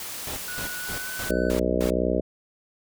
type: noise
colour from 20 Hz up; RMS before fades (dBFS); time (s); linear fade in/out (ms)
white; -35; 0-1.31; 2
type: noise bursts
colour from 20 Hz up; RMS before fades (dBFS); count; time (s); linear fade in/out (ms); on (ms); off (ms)
pink; -34; 6; 0.27-1.902; 2; 97; 210
type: tone with pitch glide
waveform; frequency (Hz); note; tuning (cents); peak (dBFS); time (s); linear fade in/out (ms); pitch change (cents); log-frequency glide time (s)
triangle; 1467 to 1504.8; F#6 to F#6; -15 to +29; -32; 0.48-1.5; 2; +44; 0.75-1.1
type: harmonic tone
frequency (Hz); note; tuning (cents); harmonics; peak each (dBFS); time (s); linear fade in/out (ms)
61.74; B1; 0; 1 / 3 / 4 / 5 / 6 / 7 / 8 / 9 / 10; -30 / -30 / -30 / -30 / -30 / -30 / -30 / -30 / -30; 1.29-2.21; 10
effects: none